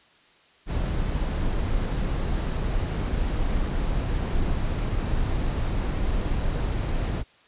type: noise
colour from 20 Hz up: brown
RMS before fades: -25 dBFS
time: 0.66-7.24 s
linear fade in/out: 50 ms
effects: white hiss -57 dBFS RMS until 7.47 s + resampled to 8000 Hz